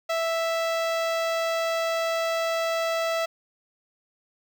sawtooth tone with notch filter, 659.3 Hz, E5, in tune, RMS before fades -26 dBFS, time 0.09-3.26 s, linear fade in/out 10 ms, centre 11000 Hz, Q 0.57, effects none

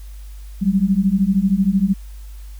sine beating tone pair, 186.6 / 199.6 Hz, F#3 / G3, +15 / +32 cents, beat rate 13 Hz, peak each -17 / -16 dBFS, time 0.61-1.94 s, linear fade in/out 20 ms, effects added 50 Hz sine -32 dBFS peak until 2.59 s + white hiss -51 dBFS RMS until 2.59 s

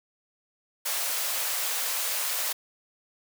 white high-pass noise, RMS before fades -29 dBFS, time 0.85-2.53 s, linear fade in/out 10 ms, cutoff 480 Hz, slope 48 dB/octave, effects none

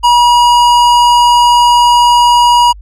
sine tone with tanh clipping, 962 Hz, B5, 46 cents flat, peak -6 dBFS, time 0.03-2.73 s, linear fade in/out 20 ms, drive 16 dB, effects added 50 Hz sine -29 dBFS peak until 2.81 s

